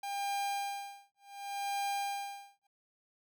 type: tone with tremolo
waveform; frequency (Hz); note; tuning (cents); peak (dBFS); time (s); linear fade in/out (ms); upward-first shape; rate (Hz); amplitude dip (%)
45% pulse; 801; G5; +37; -32; 0.03-2.67; 5; sine; 0.68; 100
effects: none